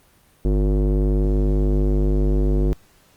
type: tone with low-pass filter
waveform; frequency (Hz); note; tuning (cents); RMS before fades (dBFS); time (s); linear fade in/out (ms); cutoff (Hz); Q
square; 50.2; G1; +42; -18; 0.45-2.73; 0; 390; 2.3
effects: pink hiss -56 dBFS RMS until 3.16 s + Opus 32 kbps